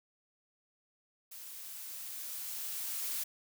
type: noise with level ramp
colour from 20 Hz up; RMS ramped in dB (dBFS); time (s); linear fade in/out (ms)
blue; -48 to -36; 1.31-3.24; 10
effects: none